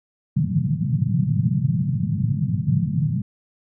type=band-pass noise; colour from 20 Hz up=pink; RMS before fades=-21 dBFS; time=0.36-3.22 s; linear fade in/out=5 ms; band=110 to 190 Hz; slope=48 dB/octave; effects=none